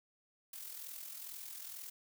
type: noise with amplitude modulation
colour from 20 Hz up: blue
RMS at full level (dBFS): -45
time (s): 0.53-1.9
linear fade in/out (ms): 5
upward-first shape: sine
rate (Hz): 42.2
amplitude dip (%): 55
effects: none